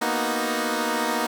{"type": "chord", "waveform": "10% pulse", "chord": "B major seventh", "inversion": "third", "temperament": "equal", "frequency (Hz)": [233.1, 246.9, 311.1, 370], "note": ["A#3", "B3", "D#4", "F#4"], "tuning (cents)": [0, 0, 0, 0], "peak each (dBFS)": [-19, -21, -19, -25], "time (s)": [0.01, 1.27], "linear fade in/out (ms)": 10, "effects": []}